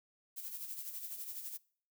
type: noise with tremolo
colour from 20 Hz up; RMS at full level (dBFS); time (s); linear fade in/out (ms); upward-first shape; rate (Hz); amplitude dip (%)
violet; -42; 0.36-1.58; 20; sine; 12; 55
effects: noise-tail reverb RT60 0.5 s tail -23 dB re dry